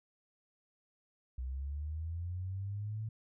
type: linear sweep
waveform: sine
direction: up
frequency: 61.74 to 111.4 Hz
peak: -36 dBFS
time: 1.38-3.09 s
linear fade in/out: 5 ms
effects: none